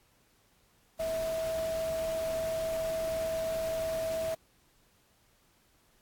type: tone in noise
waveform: sine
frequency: 649 Hz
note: E5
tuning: 27 cents flat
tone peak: -30 dBFS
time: 0.99-4.35 s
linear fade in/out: 10 ms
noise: pink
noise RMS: -43 dBFS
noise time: 0.99-4.35 s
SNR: +10 dB
effects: pink hiss -67 dBFS RMS until 6.01 s + AAC 64 kbps